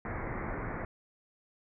pink low-pass noise, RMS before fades -37 dBFS, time 0.05-0.85 s, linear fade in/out 2 ms, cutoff 2200 Hz, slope 96 dB/octave, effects none

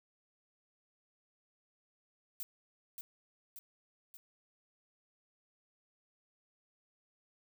violet noise with echo, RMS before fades -41 dBFS, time 2.4-2.43 s, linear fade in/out 0 ms, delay 580 ms, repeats 3, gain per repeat -4 dB, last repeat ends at 4.17 s, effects none

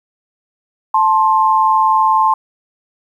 sine tone pair together, 876 / 1056 Hz, A5 / C6, -8 / +16 cents, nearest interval minor third, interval 324 cents, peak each -12 dBFS, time 0.94-2.34 s, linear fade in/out 5 ms, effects 8-bit

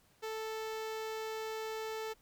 sawtooth tone with notch filter, 440 Hz, A4, in tune, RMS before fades -40 dBFS, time 0.22-2.14 s, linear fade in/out 20 ms, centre 9700 Hz, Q 1.6, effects pink hiss -68 dBFS RMS until 2.21 s

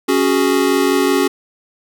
square chord, C# suspended fourth, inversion none, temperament equal, 277.2 / 370 / 415.3 Hz, C#4 / F#4 / G#4, 0 / 0 / 0 cents, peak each -17 / -17 / -19 dBFS, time 0.08-1.28 s, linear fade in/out 10 ms, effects none

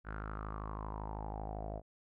sawtooth tone with low-pass filter sweep, 52.7 Hz, G#1, 26 cents sharp, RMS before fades -42 dBFS, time 0.04-1.82 s, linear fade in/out 50 ms, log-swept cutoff 1500 to 650 Hz, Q 6.8, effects none

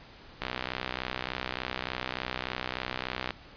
click train, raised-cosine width 0.3 ms, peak -15 dBFS, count 184, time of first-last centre 0.42-3.306 s, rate 63.4 Hz, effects pink hiss -51 dBFS RMS until 3.56 s + resampled to 11025 Hz

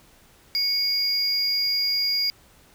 triangle tone pair together, 2217 / 4835 Hz, C#7 / D8, 0 / +50 cents, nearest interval octave + minor second, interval 1350 cents, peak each -30 / -20 dBFS, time 0.55-2.3 s, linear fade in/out 0 ms, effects pink hiss -55 dBFS RMS until 2.74 s

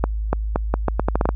accelerating click train, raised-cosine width 1 ms, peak -4 dBFS, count 11, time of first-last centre 0.04-1.29 s, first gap 290 ms, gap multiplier 0.79, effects added 53 Hz sine -21 dBFS peak until 1.35 s

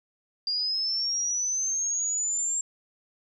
sine linear sweep, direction up, 4781 to 7459 Hz, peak -25 dBFS, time 0.47-2.61 s, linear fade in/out 2 ms, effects none

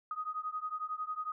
sine beating tone pair, 1245 / 1256 Hz, D#6 / D#6, +1 / +16 cents, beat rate 11 Hz, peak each -38 / -39 dBFS, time 0.11-1.32 s, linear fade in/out 2 ms, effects none

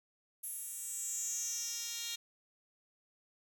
10% pulse tone with high-pass filter sweep, 466.2 Hz, A#4, in tune, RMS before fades -40 dBFS, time 0.43-2.16 s, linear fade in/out 10 ms, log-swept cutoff 11000 to 4100 Hz, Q 5, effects none

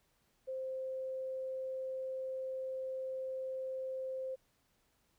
sine tone, 523.3 Hz, C5, in tune, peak -37 dBFS, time 0.47-4.36 s, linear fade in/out 20 ms, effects pink hiss -75 dBFS RMS until 5.18 s

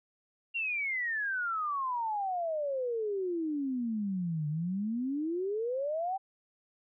sine exponential two-way sweep, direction down then up, 2794 to 146.83 to 790 Hz, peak -30 dBFS, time 0.54-6.18 s, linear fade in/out 20 ms, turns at 4.48 s, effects none

